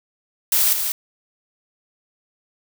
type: noise with echo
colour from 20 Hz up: blue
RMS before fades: -17 dBFS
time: 0.52-0.73 s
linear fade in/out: 2 ms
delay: 190 ms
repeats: 1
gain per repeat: -6 dB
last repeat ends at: 0.92 s
effects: none